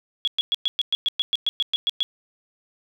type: tone bursts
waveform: sine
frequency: 3350 Hz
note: G#7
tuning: 14 cents sharp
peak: -18 dBFS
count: 14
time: 0.25-2.03 s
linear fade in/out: 0 ms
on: 25 ms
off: 110 ms
effects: none